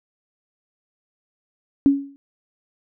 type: tone with exponential decay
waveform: sine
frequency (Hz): 278.6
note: C#4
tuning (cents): +9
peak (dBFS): -8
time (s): 1.86-2.16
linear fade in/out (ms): 0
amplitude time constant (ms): 64
effects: none